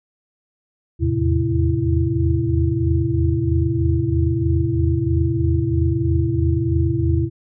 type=tone cluster; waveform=sine; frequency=80.7 / 83.8 / 110.3 / 131.6 / 332.3 Hz; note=E2 / E2 / A2 / C3 / E4; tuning=-36 / +29 / +5 / +10 / +14 cents; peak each=-22 dBFS; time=0.99-7.3 s; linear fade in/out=50 ms; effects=none